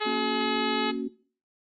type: harmonic tone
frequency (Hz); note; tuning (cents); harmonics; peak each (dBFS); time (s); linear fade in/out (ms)
425.1; G#4; +40; 1 / 2 / 3 / 4 / 5 / 6 / 7 / 8 / 9 / 10; -31 / -32 / -33 / -36 / -37 / -39 / -38 / -39 / -39 / -41; 0-0.92; 20
type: chord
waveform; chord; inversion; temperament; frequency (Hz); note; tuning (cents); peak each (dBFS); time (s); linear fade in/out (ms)
sine; F# major; first; equal; 233.1 / 277.2 / 370; A#3 / C#4 / F#4; 0 / 0 / 0; -32; 0.05-1.09; 20
effects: noise-tail reverb RT60 0.4 s tail -17 dB re dry + Opus 24 kbps